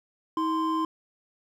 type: tone pair together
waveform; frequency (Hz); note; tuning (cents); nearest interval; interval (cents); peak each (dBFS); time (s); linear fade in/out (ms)
triangle; 320 / 1041.5; D#4 / C6; +49 / -8; octave + minor sixth; 2043; -25; 0.37-0.85; 2
effects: none